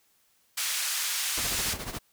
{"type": "band-pass noise", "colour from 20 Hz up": "white", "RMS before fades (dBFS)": -30, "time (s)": [0.57, 1.74], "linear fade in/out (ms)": 10, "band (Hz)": [1400, 10000], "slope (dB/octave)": 12}
{"type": "noise with tremolo", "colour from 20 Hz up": "pink", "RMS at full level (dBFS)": -34, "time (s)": [1.37, 1.99], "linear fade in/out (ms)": 10, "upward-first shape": "sine", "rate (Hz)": 14, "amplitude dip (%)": 65}
{"effects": ["white hiss -67 dBFS RMS until 2.12 s"]}